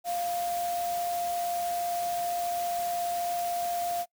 sine tone in noise, 698.5 Hz, F5, in tune, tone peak -28 dBFS, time 0.04-4.06 s, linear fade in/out 50 ms, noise white, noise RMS -40 dBFS, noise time 0.04-4.06 s, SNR +9 dB, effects noise-tail reverb RT60 0.1 s tail -23 dB re dry

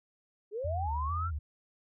sine linear sweep, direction up, 392 to 1396.9 Hz, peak -33 dBFS, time 0.51-1.31 s, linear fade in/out 50 ms
sine tone with vibrato, 79.2 Hz, D#2, 31 cents sharp, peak -32 dBFS, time 0.64-1.39 s, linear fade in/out 10 ms, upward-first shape square, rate 2.2 Hz, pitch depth 110 cents each way
effects none

